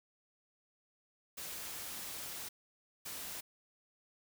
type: noise bursts at uneven times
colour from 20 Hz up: white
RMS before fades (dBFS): -44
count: 2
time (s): 1.37-2.49 / 3.05-3.41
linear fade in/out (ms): 10
effects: none